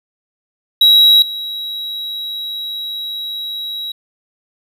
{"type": "tone with level steps", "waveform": "triangle", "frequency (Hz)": 3865, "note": "B7", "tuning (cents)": -38, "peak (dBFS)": [-4, -20], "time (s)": [0.81, 3.92], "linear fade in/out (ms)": 5, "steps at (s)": 1.22, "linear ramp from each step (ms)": 2, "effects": []}